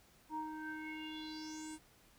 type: tone with low-pass filter sweep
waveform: square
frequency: 311.1 Hz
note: D#4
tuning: in tune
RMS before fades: -45 dBFS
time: 0.29-1.79 s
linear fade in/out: 50 ms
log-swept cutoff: 820 to 9300 Hz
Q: 6.8
effects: pink hiss -66 dBFS RMS until 2.18 s